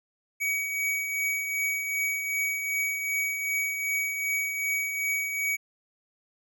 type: tone with tremolo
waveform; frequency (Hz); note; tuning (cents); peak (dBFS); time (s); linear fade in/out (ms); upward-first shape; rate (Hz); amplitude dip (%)
square; 2262; C#7; +34; -25; 0.4-5.57; 20; triangle; 2.6; 50
effects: none